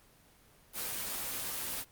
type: noise with comb filter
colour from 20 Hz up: white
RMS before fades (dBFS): -37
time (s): 0.73-1.85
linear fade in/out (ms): 50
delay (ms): 13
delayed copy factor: -0.8
effects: pink hiss -62 dBFS RMS until 1.91 s + Opus 24 kbps